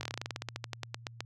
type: slowing click train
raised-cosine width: 0.2 ms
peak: -18 dBFS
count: 20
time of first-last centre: 0.01-1.206 s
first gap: 21 ms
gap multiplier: 1.11
effects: added 116 Hz sine -48 dBFS peak until 1.25 s